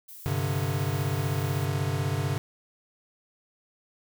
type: noise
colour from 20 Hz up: violet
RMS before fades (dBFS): -45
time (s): 0.08-1.66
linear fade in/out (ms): 10
type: chord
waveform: square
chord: G suspended fourth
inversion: none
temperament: equal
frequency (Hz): 98 / 130.81 / 146.83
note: G2 / C3 / D3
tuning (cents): 0 / 0 / 0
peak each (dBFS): -31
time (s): 0.26-2.38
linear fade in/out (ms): 0
effects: none